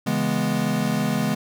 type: chord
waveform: square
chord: C# minor seventh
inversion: none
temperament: equal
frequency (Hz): 138.59 / 164.81 / 207.7 / 246.9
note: C#3 / E3 / G#3 / B3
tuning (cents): 0 / 0 / 0 / 0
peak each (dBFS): -29 / -28 / -25 / -27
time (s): 0.06-1.35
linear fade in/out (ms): 10
effects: none